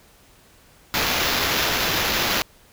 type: noise with sample-and-hold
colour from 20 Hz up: white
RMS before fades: -22 dBFS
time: 0.94-2.42 s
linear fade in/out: 0 ms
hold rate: 8820 Hz
effects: pink hiss -53 dBFS RMS until 2.72 s